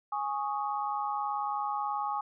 sine chord, Ab suspended fourth, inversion none, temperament just, 830.6 / 1107.5 / 1245.9 Hz, Ab5 / Db6 / Eb6, 0 / -2 / +2 cents, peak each -32 / -35 / -37 dBFS, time 0.12-2.21 s, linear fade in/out 5 ms, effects none

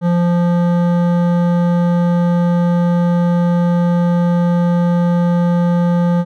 triangle tone with hard clipping, 173.9 Hz, F3, 7 cents flat, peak -13 dBFS, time 0.01-6.25 s, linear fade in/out 50 ms, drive 17 dB, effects none

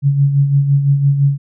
sine tone with tremolo, 140.4 Hz, C#3, 22 cents sharp, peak -7 dBFS, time 0.02-1.38 s, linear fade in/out 50 ms, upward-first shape sine, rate 5.9 Hz, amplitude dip 55%, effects none

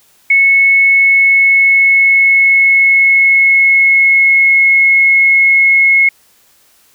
sine tone with pitch glide, 2199 to 2174 Hz, C#7 to C#7, -14 to -34 cents, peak -5 dBFS, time 0.3-6.09 s, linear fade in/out 5 ms, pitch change -20 cents, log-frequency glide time 0.82-4.57 s, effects white hiss -50 dBFS RMS until 6.94 s

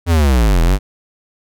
square linear two-way sweep, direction down then up, 88.3 to 39.77 to 52.3 Hz, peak -10 dBFS, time 0.06-0.79 s, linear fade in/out 50 ms, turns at 0.62 s, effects none

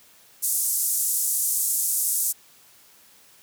white band-pass noise, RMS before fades -24 dBFS, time 0.42-2.33 s, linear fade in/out 20 ms, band 7300 to 13000 Hz, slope 24 dB/octave, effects white hiss -54 dBFS RMS until 3.42 s + high-pass 60 Hz 12 dB/octave

